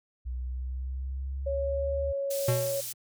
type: exponential sweep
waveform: sine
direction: up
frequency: 61.74 to 71.7 Hz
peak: -31 dBFS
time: 0.25-2.13 s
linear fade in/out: 20 ms
type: tone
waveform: sine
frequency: 554.4 Hz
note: C#5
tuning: in tune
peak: -28 dBFS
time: 1.46-2.81 s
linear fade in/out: 10 ms
type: high-pass noise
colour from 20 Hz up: pink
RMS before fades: -37 dBFS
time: 2.3-2.93 s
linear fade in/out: 10 ms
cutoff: 6100 Hz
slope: 12 dB/octave
type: tone with exponential decay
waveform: square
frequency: 122.7 Hz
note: B2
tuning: 11 cents flat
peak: -23 dBFS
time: 2.48-2.94 s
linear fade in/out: 5 ms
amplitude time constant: 98 ms
effects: none